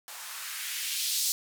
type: noise with band-pass filter sweep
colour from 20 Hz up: violet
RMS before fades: -33 dBFS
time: 0.08-1.32 s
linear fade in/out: 0 ms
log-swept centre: 800 to 5100 Hz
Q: 1.5
effects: none